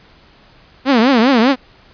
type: tone with vibrato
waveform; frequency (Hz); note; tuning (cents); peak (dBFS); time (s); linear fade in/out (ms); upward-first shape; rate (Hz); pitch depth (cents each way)
sawtooth; 247.8; B3; +6; -5; 0.85-1.56; 50; triangle; 5; 260
effects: pink hiss -47 dBFS RMS until 1.93 s + resampled to 11025 Hz